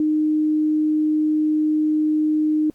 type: tone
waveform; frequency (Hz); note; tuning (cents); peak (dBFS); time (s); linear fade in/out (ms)
sine; 307; D#4; -23; -16; 0-2.7; 2
effects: pink hiss -61 dBFS RMS until 2.74 s + Opus 48 kbps